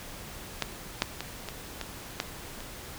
clicks, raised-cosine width 0.2 ms, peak -9 / -6 / -15 / -18 / -16 / -10 / -27 dBFS, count 7, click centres 0.623 / 1.021 / 1.206 / 1.487 / 1.813 / 2.201 / 2.605 s, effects pink hiss -43 dBFS RMS until 2.98 s

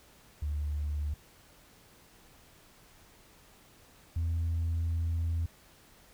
sine tone pair in turn, 74 / 83.06 Hz, D2 / E2, +14 / +14 cents, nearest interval major second, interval 200 cents, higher second, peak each -29 / -26 dBFS, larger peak second, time 0.42-1.14 / 4.16-5.46 s, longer second, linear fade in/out 5 ms, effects tanh soft clip ceiling -26 dBFS + pink hiss -59 dBFS RMS until 6.13 s

